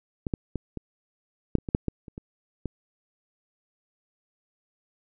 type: clicks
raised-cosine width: 3 ms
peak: -16 / -13 / -16 / -20 / -6 / -25 / -19 / -7 / -13 / -29 / -24 / -17 dBFS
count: 12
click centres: 0.268 / 0.338 / 0.557 / 0.773 / 1.553 / 1.585 / 1.688 / 1.749 / 1.883 / 2.082 / 2.179 / 2.657 s
effects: none